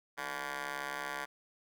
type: ring-modulated tone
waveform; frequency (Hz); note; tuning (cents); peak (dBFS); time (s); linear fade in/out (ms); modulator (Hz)
10% pulse; 138.59; C#3; 0; -26; 0.17-1.26; 20; 1280
effects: none